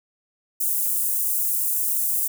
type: high-pass noise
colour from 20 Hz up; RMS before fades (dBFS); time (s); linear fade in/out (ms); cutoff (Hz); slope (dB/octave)
white; -23; 0.6-2.28; 10; 8700; 24
effects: none